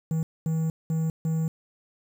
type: tone bursts at uneven times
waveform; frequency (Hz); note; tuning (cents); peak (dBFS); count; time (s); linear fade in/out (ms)
triangle; 160.6; E3; -45; -21; 4; 0.11-0.23 / 0.46-0.7 / 0.9-1.1 / 1.25-1.48; 2
effects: 8-bit